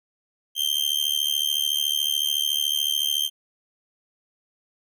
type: tone with amplitude modulation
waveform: 40% pulse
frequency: 3152 Hz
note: G7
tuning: 9 cents sharp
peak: -17 dBFS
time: 0.55-3.3 s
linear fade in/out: 50 ms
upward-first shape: sine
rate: 73.8 Hz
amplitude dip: 95%
effects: none